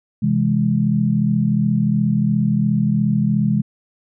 sine chord, C augmented, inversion none, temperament equal, 130.81 / 164.81 / 207.7 Hz, C3 / E3 / G#3, 0 / 0 / 0 cents, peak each -20 / -20 / -17 dBFS, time 0.22-3.62 s, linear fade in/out 10 ms, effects none

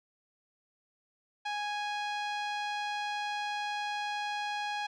sawtooth tone with low-pass filter, 829 Hz, G#5, 3 cents flat, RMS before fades -35 dBFS, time 1.45-4.87 s, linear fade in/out 10 ms, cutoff 3900 Hz, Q 1.2, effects none

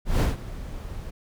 brown noise with ADSR envelope, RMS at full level -17 dBFS, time 0.05-1.11 s, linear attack 160 ms, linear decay 150 ms, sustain -18 dB, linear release 15 ms, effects none

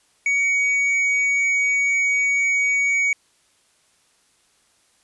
sine tone with hard clipping, 2249 Hz, C#7, 24 cents sharp, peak -18 dBFS, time 0.26-3.13 s, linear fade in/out 2 ms, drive 4 dB, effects white hiss -61 dBFS RMS until 5.03 s + resampled to 24000 Hz

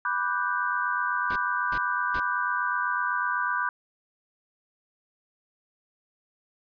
sine chord, G major seventh, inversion first, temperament equal, 987.8 / 1174.7 / 1480 / 1568 Hz, B5 / D6 / F#6 / G6, 0 / 0 / 0 / 0 cents, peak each -30 dBFS, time 0.05-3.69 s, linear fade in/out 2 ms
pink noise bursts, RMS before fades -36 dBFS, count 3, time 1.3-2.2 s, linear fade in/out 5 ms, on 60 ms, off 360 ms
effects resampled to 11025 Hz

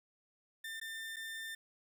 30% pulse tone with dropouts, 1795 Hz, A6, 34 cents sharp, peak -39 dBFS, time 0.64-1.55 s, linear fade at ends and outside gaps 5 ms, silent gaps 0.8-0.813 / 1.161-1.166 s, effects none

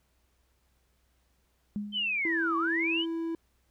sine tone with exponential decay, 206.7 Hz, G#3, 8 cents flat, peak -28 dBFS, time 1.76-2.27 s, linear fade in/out 0 ms, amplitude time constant 110 ms
sine linear two-way sweep, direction down then up, 3136 to 1100 to 3136 Hz, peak -27 dBFS, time 1.92-3.06 s, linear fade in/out 50 ms, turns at 2.57 s
triangle tone, 330 Hz, E4, 2 cents sharp, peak -28 dBFS, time 2.25-3.35 s, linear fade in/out 2 ms
effects added 62 Hz sine -70 dBFS peak until 3.7 s + pink hiss -73 dBFS RMS until 3.7 s

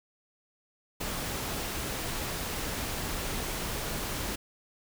pink noise, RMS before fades -34 dBFS, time 1-4.36 s, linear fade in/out 10 ms, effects none

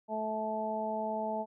harmonic tone, 217.4 Hz, A3, 21 cents flat, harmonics 1 / 2 / 3 / 4, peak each -39 / -41 / -35 / -36 dBFS, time 0.08-1.46 s, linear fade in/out 50 ms, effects none

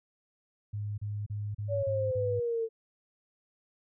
sine tone bursts, 103.83 Hz, G#2, in tune, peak -32 dBFS, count 6, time 0.73-2.4 s, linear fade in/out 10 ms, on 250 ms, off 34 ms
sine exponential sweep, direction down, 575 to 446 Hz, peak -28 dBFS, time 1.68-2.69 s, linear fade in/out 50 ms
effects none

